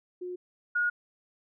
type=tone pair in turn; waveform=sine; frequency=360.2 / 1440.8 Hz; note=F#4 / F#6; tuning=-46 / -46 cents; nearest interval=2 octaves; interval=2400 cents; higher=second; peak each=-34 / -24 dBFS; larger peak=second; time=0.21-0.36 / 0.75-0.9 s; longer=neither; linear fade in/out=10 ms; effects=none